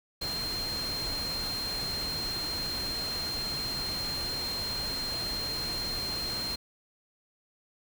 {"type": "tone in noise", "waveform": "sine", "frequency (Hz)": 4186, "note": "C8", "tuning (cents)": 0, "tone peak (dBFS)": -32, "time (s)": [0.21, 6.56], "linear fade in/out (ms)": 10, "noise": "pink", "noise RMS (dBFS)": -38, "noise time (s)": [0.21, 6.56], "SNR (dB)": 3, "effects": []}